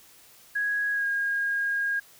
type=tone with pitch glide; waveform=sine; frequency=1659 to 1627.7 Hz; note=G#6 to G#6; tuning=-2 to -35 cents; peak=-24 dBFS; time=0.55-2 s; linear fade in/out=10 ms; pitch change=-33 cents; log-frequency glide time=0.93-1.06 s; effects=white hiss -54 dBFS RMS until 2.19 s